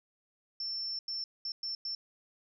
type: tone bursts at uneven times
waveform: sine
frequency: 5380 Hz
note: E8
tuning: 34 cents sharp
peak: -34 dBFS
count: 5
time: 0.6-0.99 / 1.08-1.24 / 1.45-1.52 / 1.63-1.75 / 1.85-1.95 s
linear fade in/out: 2 ms
effects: none